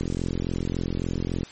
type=click train; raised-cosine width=3 ms; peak=-14 dBFS; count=63; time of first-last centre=0.01-1.432 s; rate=43.6 Hz; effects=white hiss -45 dBFS RMS until 1.51 s + MP3 32 kbps